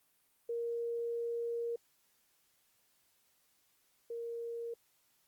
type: tone pair in turn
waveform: sine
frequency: 468.5 / 466.7 Hz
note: A#4 / A#4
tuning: +9 / +2 cents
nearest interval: unison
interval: 7 cents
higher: first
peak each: -34 / -38 dBFS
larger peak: first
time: 0.49-1.76 / 4.1-4.74 s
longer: first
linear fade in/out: 5 ms
effects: white hiss -73 dBFS RMS until 5.27 s + Opus 32 kbps